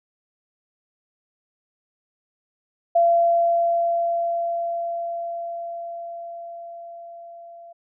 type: tone with level ramp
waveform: sine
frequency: 682 Hz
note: F5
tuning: 41 cents flat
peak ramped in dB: -13 to -40 dBFS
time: 2.95-7.73 s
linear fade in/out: 10 ms
effects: none